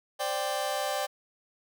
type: chord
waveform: sawtooth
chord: C suspended second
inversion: none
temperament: just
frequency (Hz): 523.3 / 588.7 / 784.9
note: C5 / D5 / G5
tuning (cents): 0 / +4 / +2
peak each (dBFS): -32 / -28 / -28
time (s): 0.19-1.07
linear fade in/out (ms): 20
effects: none